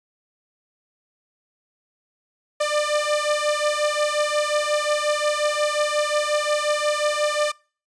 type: beating tone pair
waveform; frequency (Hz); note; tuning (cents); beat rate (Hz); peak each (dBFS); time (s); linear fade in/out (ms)
sawtooth; 594 / 599.6; D5 / D5; +20 / +36; 5.6; -19; 2.6-7.52; 10
effects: noise-tail reverb RT60 0.4 s tail -25 dB re dry + resampled to 22050 Hz